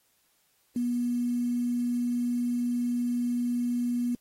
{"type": "tone with quantisation", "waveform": "sine", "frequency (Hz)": 242.2, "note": "B3", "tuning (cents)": -34, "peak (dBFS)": -25, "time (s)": [0.76, 4.15], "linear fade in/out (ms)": 2, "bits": 8, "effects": ["white hiss -69 dBFS RMS until 4.2 s", "AAC 48 kbps"]}